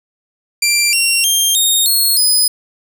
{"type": "tone with pitch steps", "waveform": "15% pulse", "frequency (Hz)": [2364, 2747, 3192, 3710, 4311, 5009], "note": ["D7", "F7", "G7", "A#7", "C#8", "D#8"], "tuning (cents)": [11, -29, 31, -9, -49, 11], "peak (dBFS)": -4, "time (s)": [0.62, 2.48], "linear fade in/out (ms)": 5, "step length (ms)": 310, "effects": ["7-bit"]}